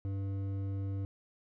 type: tone with hard clipping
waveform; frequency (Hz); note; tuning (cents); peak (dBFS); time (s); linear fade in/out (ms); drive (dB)
sine; 98; G2; 0; -35; 0.05-1.05; 0; 9
effects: none